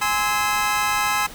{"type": "chord", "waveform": "25% pulse", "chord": "Ab augmented", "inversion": "none", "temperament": "just", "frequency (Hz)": [830.6, 1038.3, 1297.8], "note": ["Ab5", "C6", "E6"], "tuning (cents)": [0, -14, -27], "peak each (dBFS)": -20, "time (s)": [0.01, 1.27], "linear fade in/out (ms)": 10, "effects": ["pink hiss -39 dBFS RMS until 1.34 s"]}